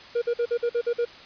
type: tone bursts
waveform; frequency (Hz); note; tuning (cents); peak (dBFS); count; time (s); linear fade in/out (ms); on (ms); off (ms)
triangle; 474.9; A#4; +32; -19; 8; 0.15-1.052; 10; 69; 50
effects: white hiss -45 dBFS RMS until 1.25 s + resampled to 11025 Hz